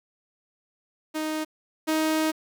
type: tone pair in turn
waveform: sawtooth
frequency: 311.1 / 314.2 Hz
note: D#4 / D#4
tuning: 0 / +17 cents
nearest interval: unison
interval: 17 cents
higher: second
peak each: -23 / -18 dBFS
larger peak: second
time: 1.14-1.45 / 1.87-2.32 s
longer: second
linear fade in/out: 20 ms
effects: 9-bit